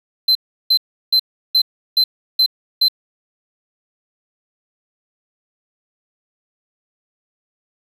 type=tone bursts; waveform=triangle; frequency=4082 Hz; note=C8; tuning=44 cents flat; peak=-9 dBFS; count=7; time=0.28-2.884 s; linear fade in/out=5 ms; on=72 ms; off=350 ms; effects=8-bit